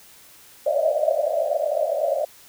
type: band-pass noise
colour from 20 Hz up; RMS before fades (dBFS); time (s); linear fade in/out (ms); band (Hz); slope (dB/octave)
white; -22; 0.66-2.25; 5; 560 to 660; 96
effects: white hiss -49 dBFS RMS until 2.48 s